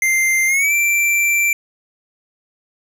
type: tone with pitch glide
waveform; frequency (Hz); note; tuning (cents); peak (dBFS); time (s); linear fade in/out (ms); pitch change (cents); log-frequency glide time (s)
square; 2092 to 2348; C7 to D7; -1 to -1; -14; 0.02-1.53; 2; +200; 0.47-0.73
effects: none